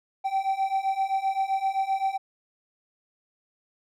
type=beating tone pair; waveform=triangle; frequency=770 / 777.7 Hz; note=G5 / G5; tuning=-31 / -14 cents; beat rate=7.7 Hz; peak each=-26 / -24 dBFS; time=0.24-2.18 s; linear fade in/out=20 ms; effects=none